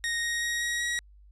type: tone with pitch steps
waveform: sawtooth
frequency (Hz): 1864 / 1874.8 / 1885.7 / 1896.6 / 1907.6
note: A#6 / A#6 / A#6 / A#6 / A#6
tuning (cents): -1 / +9 / +19 / +29 / +39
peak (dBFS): -24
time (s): 0.04-0.99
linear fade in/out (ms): 0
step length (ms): 190
effects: added 50 Hz sine -51 dBFS peak until 1.31 s + resampled to 24000 Hz